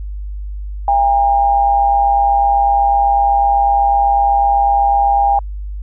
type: tone with amplitude modulation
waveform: sine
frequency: 804 Hz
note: G5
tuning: 44 cents sharp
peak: -7 dBFS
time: 0.88-5.39 s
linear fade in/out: 2 ms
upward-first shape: sine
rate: 128 Hz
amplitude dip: 55%
effects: added 50 Hz sine -22 dBFS peak until 5.82 s